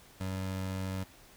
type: tone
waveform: 25% pulse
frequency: 94.6 Hz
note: F#2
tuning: 39 cents sharp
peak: -30 dBFS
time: 0.2-1.04 s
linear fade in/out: 10 ms
effects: pink hiss -57 dBFS RMS until 1.36 s